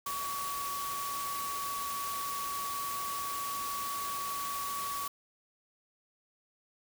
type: tone in noise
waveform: sine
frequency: 1130 Hz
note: C#6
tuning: 33 cents sharp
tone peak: -35 dBFS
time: 0.06-5.08 s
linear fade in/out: 5 ms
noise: white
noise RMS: -40 dBFS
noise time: 0.06-5.08 s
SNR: +2 dB
effects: none